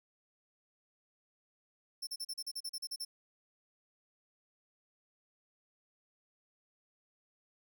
sawtooth tone bursts, 5360 Hz, E8, 28 cents sharp, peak -35 dBFS, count 12, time 2.02-3.05 s, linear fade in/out 10 ms, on 51 ms, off 38 ms, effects none

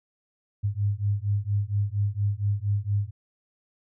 sine beating tone pair, 99.9 / 104.2 Hz, G2 / G#2, +33 / +6 cents, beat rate 4.3 Hz, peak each -26 dBFS, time 0.63-3.11 s, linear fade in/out 20 ms, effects none

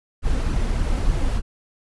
brown noise with flanger, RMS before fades -20 dBFS, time 0.22-1.42 s, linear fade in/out 50 ms, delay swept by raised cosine 0.65 to 3.95 ms, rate 3.4 Hz, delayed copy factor +0.5, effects resampled to 24000 Hz

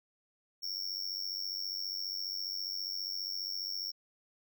square tone with amplitude modulation, 5470 Hz, F8, 37 cents flat, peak -32 dBFS, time 0.62-3.92 s, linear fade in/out 20 ms, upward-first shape sine, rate 94.8 Hz, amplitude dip 90%, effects none

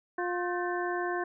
harmonic tone with a mistuned harmonic, 354 Hz, F4, 23 cents sharp, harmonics 1 / 2 / 3 / 4 / 5, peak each -32 / -35 / -37 / -38 / -39 dBFS, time 0.18-1.24 s, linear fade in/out 5 ms, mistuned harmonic 4, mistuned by +140 cents, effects none

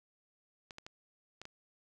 clicks, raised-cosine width 0.2 ms, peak -29 dBFS, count 5, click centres 0.708 / 0.784 / 0.865 / 1.416 / 1.454 s, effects none

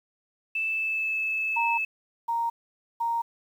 sine tone with pitch glide, 2637 to 2611 Hz, E7 to E7, 0 to -17 cents, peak -25 dBFS, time 0.55-1.85 s, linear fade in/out 5 ms, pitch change -17 cents, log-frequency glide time 0.68-1.16 s
sine tone bursts, 930 Hz, A#5, 4 cents flat, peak -24 dBFS, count 3, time 1.56-3.22 s, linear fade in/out 10 ms, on 220 ms, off 500 ms
effects 9-bit

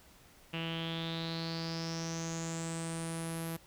sawtooth tone with low-pass filter sweep, 164.7 Hz, E3, 1 cent flat, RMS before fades -38 dBFS, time 0.53-3.57 s, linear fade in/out 10 ms, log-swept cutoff 2800 to 12000 Hz, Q 7.8, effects pink hiss -60 dBFS RMS until 3.66 s

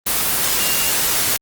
sine tone in noise, 2801 Hz, F7, 4 cents sharp, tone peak -27 dBFS, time 0.59-0.91 s, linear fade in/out 10 ms, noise white, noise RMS -18 dBFS, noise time 0.06-1.37 s, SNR -12 dB, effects Opus 24 kbps

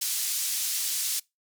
pink band-pass noise, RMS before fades -29 dBFS, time 0.01-1.2 s, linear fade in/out 10 ms, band 5300 to 16000 Hz, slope 12 dB/octave, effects noise-tail reverb RT60 0.2 s tail -24 dB re dry

